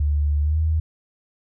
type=tone with pitch glide; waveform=sine; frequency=73.42 to 79.15 Hz; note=D2 to D#2; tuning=0 to +30 cents; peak=-17 dBFS; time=0-0.8 s; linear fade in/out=5 ms; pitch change=+130 cents; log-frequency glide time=0.42-0.59 s; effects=none